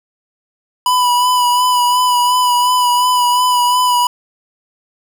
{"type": "tone with vibrato", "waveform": "square", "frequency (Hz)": 987.8, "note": "B5", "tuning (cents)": 0, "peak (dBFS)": -11, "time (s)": [0.86, 4.07], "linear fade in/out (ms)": 2, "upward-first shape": "sine", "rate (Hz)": 2.8, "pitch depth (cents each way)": 26, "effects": []}